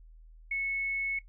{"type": "tone", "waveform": "sine", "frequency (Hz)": 2200, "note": "C#7", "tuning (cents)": -14, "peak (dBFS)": -29, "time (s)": [0.51, 1.19], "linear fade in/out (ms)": 5, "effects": ["noise-tail reverb RT60 0.1 s tail -18 dB re dry", "added 40 Hz sine -50 dBFS peak until 1.28 s"]}